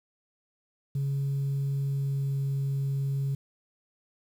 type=tone with pitch glide; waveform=sine; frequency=138.59 to 137.63 Hz; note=C#3 to C#3; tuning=0 to -12 cents; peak=-24 dBFS; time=0.95-3.35 s; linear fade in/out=5 ms; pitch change=-12 cents; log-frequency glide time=1.84-2.37 s; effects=tanh soft clip ceiling -24 dBFS + 9-bit